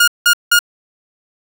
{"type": "tone bursts", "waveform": "sawtooth", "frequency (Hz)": 1426, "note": "F6", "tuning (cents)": 36, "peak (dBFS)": -4, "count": 3, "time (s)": [0, 0.591], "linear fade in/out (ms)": 5, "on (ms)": 77, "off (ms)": 180, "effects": []}